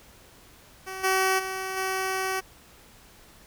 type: tone with level steps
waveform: 10% pulse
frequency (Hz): 379.5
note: F#4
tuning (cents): +44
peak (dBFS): -26 / -13 / -22 / -18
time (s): 0.86-2.41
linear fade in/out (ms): 20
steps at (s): 1.03 / 1.38 / 1.76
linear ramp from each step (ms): 20
effects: pink hiss -53 dBFS RMS until 3.46 s